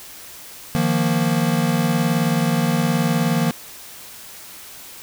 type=chord; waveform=square; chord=Eb suspended second; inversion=none; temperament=equal; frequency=155.56 / 174.61 / 233.1 Hz; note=Eb3 / F3 / Bb3; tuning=0 / 0 / 0 cents; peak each=-22 dBFS; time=0.75-3.51 s; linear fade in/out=0 ms; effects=white hiss -39 dBFS RMS until 5.02 s